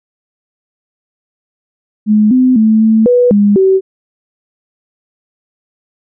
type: tone with pitch steps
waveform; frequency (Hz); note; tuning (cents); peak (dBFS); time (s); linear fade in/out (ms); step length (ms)
sine; 212.4 / 255.3 / 218.9 / 220.9 / 490.9 / 204.3 / 382; G#3 / C4 / A3 / A3 / B4 / G#3 / G4; +39 / -42 / -9 / +7 / -10 / -28 / -45; -5; 2.06-3.81; 50; 250
effects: none